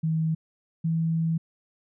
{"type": "tone pair in turn", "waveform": "sine", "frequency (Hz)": [160, 163.27], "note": ["D#3", "E3"], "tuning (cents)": [49, -16], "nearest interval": "unison", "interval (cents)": 35, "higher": "second", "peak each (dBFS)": -22, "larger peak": "neither", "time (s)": [[0.03, 0.35], [0.84, 1.38]], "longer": "second", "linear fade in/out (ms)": 10, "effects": []}